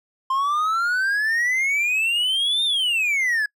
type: exponential two-way sweep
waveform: triangle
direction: up then down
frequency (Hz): 1046.5 to 3675 to 1660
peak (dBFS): -17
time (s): 0.3-3.46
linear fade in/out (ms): 5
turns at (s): 2.64
effects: noise-tail reverb RT60 0.1 s tail -26 dB re dry